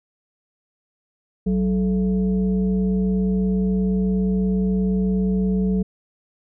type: tone with frequency modulation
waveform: sine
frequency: 188 Hz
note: F#3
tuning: 28 cents sharp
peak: -17 dBFS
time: 1.46-5.83 s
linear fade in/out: 10 ms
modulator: 245 Hz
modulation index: 0.62
effects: none